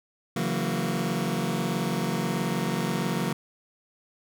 sawtooth chord, F# dominant seventh, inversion second, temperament just, 138.75 / 166.5 / 185 / 231.2 Hz, C#3 / E3 / F#3 / A#3, +2 / +18 / 0 / -14 cents, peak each -29 / -27 / -26 / -27 dBFS, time 0.36-3.33 s, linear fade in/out 5 ms, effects none

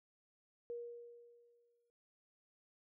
sine tone with exponential decay, 474.6 Hz, A#4, 31 cents sharp, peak -40 dBFS, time 0.7-1.9 s, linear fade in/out 0 ms, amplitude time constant 260 ms, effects none

